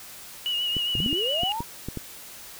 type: tone with vibrato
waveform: sine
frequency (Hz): 2902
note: F#7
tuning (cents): -34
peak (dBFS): -24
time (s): 0.46-1.52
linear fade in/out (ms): 0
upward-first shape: sine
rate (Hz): 7.3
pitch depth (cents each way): 39
type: clicks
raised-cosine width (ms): 3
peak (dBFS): -18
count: 9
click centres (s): 0.767 / 0.953 / 1.003 / 1.062 / 1.129 / 1.434 / 1.605 / 1.886 / 1.973
type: linear sweep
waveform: sine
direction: up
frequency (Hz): 69.3 to 987.8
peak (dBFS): -28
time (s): 0.94-1.64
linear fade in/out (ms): 50
effects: white hiss -43 dBFS RMS until 2.59 s